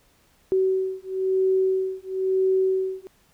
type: beating tone pair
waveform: sine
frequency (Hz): 378 / 379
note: F#4 / F#4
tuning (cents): +37 / +42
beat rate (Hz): 1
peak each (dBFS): -23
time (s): 0.52-3.07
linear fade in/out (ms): 0
effects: pink hiss -61 dBFS RMS until 3.33 s